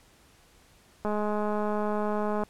click train, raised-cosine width 1 ms, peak -17 dBFS, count 292, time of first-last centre 1.05-2.436 s, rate 210 Hz, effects pink hiss -59 dBFS RMS until 2.49 s + low-pass 12000 Hz 12 dB/octave

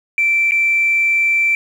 sine tone with dropouts, 2339 Hz, D7, 8 cents flat, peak -11 dBFS, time 0.18-1.55 s, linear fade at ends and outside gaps 1 ms, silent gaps 0.51-0.519 s, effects tanh soft clip ceiling -7 dBFS + 7-bit

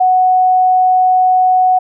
sine tone, 740 Hz, F#5, in tune, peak -7 dBFS, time 0-1.79 s, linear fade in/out 10 ms, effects none

